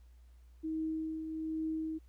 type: tone with tremolo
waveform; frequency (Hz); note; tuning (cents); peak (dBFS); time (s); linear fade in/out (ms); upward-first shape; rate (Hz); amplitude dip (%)
sine; 317.2; D#4; +33; -32; 0.63-1.99; 20; triangle; 1.2; 50
effects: added 60 Hz sine -55 dBFS peak until 2.08 s + pink hiss -75 dBFS RMS until 2.08 s